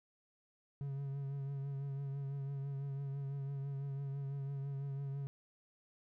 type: tone with vibrato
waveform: triangle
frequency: 138.59 Hz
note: C#3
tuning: in tune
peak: -36 dBFS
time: 0.81-5.27 s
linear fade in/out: 0 ms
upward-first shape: triangle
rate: 6 Hz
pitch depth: 37 cents each way
effects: none